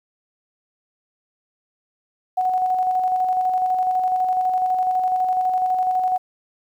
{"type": "tone with tremolo", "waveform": "sine", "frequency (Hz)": 740, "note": "F#5", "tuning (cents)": 0, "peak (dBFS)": -16, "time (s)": [2.37, 6.18], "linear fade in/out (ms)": 10, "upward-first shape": "square", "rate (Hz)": 12, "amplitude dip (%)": 30, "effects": ["9-bit"]}